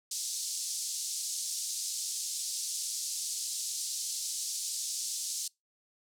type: band-pass noise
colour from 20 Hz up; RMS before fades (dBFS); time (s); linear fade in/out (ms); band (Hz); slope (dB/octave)
white; -36; 0.11-5.48; 5; 4500 to 8900; 24
effects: noise-tail reverb RT60 0.2 s tail -25 dB re dry